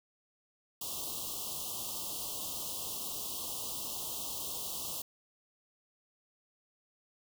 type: band-stop noise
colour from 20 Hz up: white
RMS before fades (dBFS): -39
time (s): 0.81-5.02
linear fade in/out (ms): 5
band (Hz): 1200 to 2800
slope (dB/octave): 96
effects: none